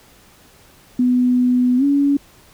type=tone with pitch glide; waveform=sine; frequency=248.8 to 282.5 Hz; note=B3 to C#4; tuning=+13 to +33 cents; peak=-12 dBFS; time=0.99-2.17 s; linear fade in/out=5 ms; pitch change=+220 cents; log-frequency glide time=1.77-1.84 s; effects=pink hiss -49 dBFS RMS until 2.53 s